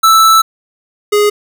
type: tone pair in turn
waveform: square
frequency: 1318.5 / 415.3 Hz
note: E6 / G#4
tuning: 0 / 0 cents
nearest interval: octave + minor sixth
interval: 2000 cents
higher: first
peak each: -5 / -8 dBFS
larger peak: first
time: 0.03-0.42 / 1.12-1.3 s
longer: first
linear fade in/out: 10 ms
effects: none